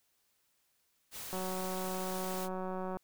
white noise, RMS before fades -44 dBFS, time 1.11-2.49 s, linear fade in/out 50 ms
click train, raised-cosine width 1 ms, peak -26 dBFS, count 306, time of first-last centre 1.33-2.97 s, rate 186 Hz
effects white hiss -75 dBFS RMS until 3.03 s

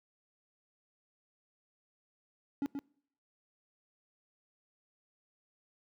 triangle tone with echo, 280.8 Hz, C#4, 22 cents sharp, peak -28 dBFS, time 2.62-2.66 s, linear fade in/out 0 ms, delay 130 ms, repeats 1, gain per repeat -5 dB, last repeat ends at 2.79 s, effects noise-tail reverb RT60 0.6 s tail -24 dB re dry + high-pass 100 Hz 12 dB/octave

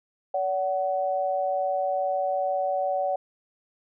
sine tone pair together, 571.3 / 749 Hz, D5 / F#5, -48 / +21 cents, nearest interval perfect fourth, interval 469 cents, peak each -26 dBFS, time 0.34-3.16 s, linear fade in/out 5 ms, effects none

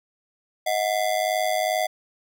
square ring-modulated tone, 683 Hz, F5, 39 cents flat, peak -19 dBFS, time 0.66-1.87 s, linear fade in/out 10 ms, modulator 51.2 Hz, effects none

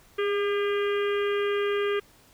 harmonic tone with a mistuned harmonic, 402.7 Hz, G4, 47 cents sharp, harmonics 1 / 3 / 4 / 5 / 6 / 7 / 8, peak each -24 / -34 / -36 / -38 / -40 / -41 / -42 dBFS, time 0.18-2 s, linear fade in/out 10 ms, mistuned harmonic 1, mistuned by +23 cents, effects pink hiss -57 dBFS RMS until 2.33 s

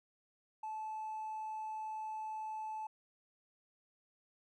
triangle tone with hard clipping, 869 Hz, A5, 22 cents flat, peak -39 dBFS, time 0.63-2.87 s, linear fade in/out 5 ms, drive 2 dB, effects none

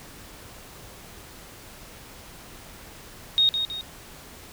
sine tone with echo, 3729 Hz, A#7, in tune, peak -16 dBFS, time 3.38-3.49 s, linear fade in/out 0 ms, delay 160 ms, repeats 2, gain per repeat -7 dB, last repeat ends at 3.81 s, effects pink hiss -45 dBFS RMS until 4.52 s

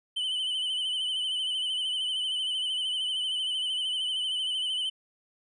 triangle tone with vibrato, 3030 Hz, F#7, 40 cents sharp, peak -26 dBFS, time 0.16-4.9 s, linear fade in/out 10 ms, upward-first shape sine, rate 13 Hz, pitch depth 51 cents each way, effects resampled to 24000 Hz

